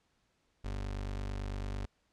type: tone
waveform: 30% pulse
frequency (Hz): 49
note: G1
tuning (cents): 0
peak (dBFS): -33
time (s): 0.64-1.86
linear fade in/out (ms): 10
effects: pink hiss -75 dBFS RMS until 2.12 s + low-pass 7000 Hz 12 dB/octave